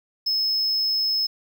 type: tone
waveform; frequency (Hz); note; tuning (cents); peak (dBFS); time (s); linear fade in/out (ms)
triangle; 5190; E8; -28; -19; 0.26-1.27; 10
effects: 9-bit